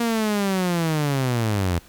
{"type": "linear sweep", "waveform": "sawtooth", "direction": "down", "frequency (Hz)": [236.6, 82.41], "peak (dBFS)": -16, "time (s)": [0, 1.79], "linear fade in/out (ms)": 5, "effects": ["pink hiss -50 dBFS RMS until 1.88 s"]}